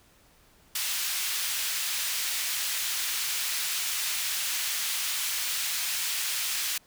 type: high-pass noise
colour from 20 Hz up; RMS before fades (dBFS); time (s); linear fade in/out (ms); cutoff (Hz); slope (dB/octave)
pink; -30; 0.75-6.78; 5; 2400; 12
effects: pink hiss -60 dBFS RMS until 6.86 s